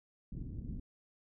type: low-pass noise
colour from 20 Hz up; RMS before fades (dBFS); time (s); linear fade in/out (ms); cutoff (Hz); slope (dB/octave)
pink; -42; 0.32-0.8; 5; 260; 24
effects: none